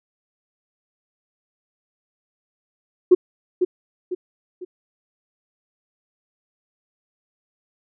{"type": "tone with echo", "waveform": "sine", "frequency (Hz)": 363.2, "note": "F#4", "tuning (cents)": -32, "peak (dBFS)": -6, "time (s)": [3.11, 3.15], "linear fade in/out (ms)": 10, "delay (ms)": 500, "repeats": 3, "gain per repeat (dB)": -8, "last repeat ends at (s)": 4.65, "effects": ["tanh soft clip ceiling -2 dBFS"]}